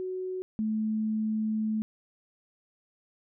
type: tone pair in turn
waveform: sine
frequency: 371.1 / 217.2 Hz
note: F#4 / A3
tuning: +5 / -22 cents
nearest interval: major sixth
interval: 927 cents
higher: first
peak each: -31 / -26 dBFS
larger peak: second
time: 0-0.42 / 0.59-1.82 s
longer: second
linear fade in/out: 0 ms
effects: none